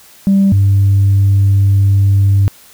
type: tone pair in turn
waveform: sine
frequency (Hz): 196 / 98.8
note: G3 / G2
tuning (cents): 0 / +14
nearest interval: octave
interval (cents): 1186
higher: first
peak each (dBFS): -5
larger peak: neither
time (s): 0.27-0.52 / 0.52-2.48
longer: second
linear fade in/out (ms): 0
effects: tanh soft clip ceiling -4 dBFS + white hiss -42 dBFS RMS until 2.73 s